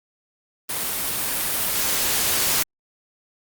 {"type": "noise with level ramp", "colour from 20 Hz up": "white", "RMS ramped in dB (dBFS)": [-26, -20], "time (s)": [0.69, 2.63], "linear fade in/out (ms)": 5, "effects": ["Opus 32 kbps"]}